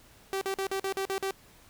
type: tone bursts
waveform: sawtooth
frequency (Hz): 387.2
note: G4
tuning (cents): -21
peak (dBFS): -25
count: 8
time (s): 0.33-1.308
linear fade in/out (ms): 0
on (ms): 82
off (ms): 46
effects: pink hiss -57 dBFS RMS until 1.69 s